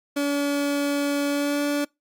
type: tone with pitch glide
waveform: 30% pulse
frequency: 285.4 to 289.2 Hz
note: D4 to D4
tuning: -49 to -27 cents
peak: -19 dBFS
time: 0.16-1.85 s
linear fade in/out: 10 ms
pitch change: +22 cents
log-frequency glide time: 1.28-1.63 s
effects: noise-tail reverb RT60 0.2 s tail -25 dB re dry + Opus 48 kbps